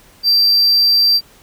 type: tone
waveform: triangle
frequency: 4699 Hz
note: D8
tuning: in tune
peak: -8 dBFS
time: 0.23-1.21 s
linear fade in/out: 50 ms
effects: pink hiss -47 dBFS RMS until 1.42 s